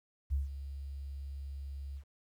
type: tone with ADSR envelope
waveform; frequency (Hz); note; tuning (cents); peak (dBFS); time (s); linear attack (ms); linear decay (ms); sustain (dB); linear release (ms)
sine; 69.3; C#2; 0; -27; 0.3-2.04; 29; 150; -12; 76
effects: 11-bit